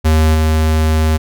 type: tone with level steps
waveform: square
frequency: 78.6 Hz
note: D#2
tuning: 18 cents sharp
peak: -9 / -11 dBFS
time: 0.04-1.18 s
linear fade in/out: 20 ms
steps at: 0.34 s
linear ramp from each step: 10 ms
effects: none